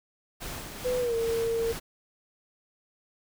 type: noise with tremolo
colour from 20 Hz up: pink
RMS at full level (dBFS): -37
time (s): 0.4-1.8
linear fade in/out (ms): 20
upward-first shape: sine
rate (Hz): 2.4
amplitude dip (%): 40
type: tone with pitch glide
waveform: sine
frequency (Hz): 500 to 458.5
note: B4 to A#4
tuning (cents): +21 to -29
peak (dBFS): -25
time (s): 0.84-1.73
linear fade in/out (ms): 20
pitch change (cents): -150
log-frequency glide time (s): 0.99-1.15
effects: none